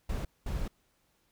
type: noise bursts at uneven times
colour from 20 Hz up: brown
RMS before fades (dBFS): -33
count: 2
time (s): 0.09-0.25 / 0.46-0.68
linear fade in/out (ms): 5
effects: pink hiss -72 dBFS RMS until 1.31 s